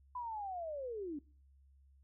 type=linear sweep; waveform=sine; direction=down; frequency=1007 to 275.3 Hz; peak=-39 dBFS; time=0.15-1.19 s; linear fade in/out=5 ms; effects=noise-tail reverb RT60 0.4 s tail -23 dB re dry + added 68 Hz sine -62 dBFS peak until 2.03 s